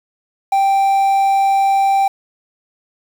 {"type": "tone with quantisation", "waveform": "triangle", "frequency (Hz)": 784, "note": "G5", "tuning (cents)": 0, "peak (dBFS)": -9, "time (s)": [0.52, 2.08], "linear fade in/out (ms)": 5, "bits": 6, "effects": []}